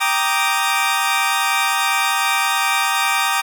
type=chord; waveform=20% pulse; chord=Eb major seventh; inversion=first; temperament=equal; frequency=784 / 932.3 / 1174.7 / 1244.5 Hz; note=G5 / Bb5 / D6 / Eb6; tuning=0 / 0 / 0 / 0 cents; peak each=-17 dBFS; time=0-3.42 s; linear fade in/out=20 ms; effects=none